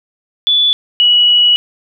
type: tone pair in turn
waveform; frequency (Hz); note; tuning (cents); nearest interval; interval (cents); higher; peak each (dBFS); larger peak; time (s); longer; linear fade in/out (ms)
sine; 3456 / 2928; A7 / F#7; -32 / -19; minor third; 287; first; -8 / -6; second; 0.47-0.73 / 1-1.56; second; 0
effects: none